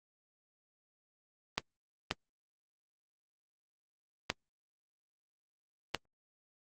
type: clicks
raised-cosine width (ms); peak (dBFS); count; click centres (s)
0.2; -12; 4; 1.58 / 2.111 / 4.301 / 5.947
effects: Opus 24 kbps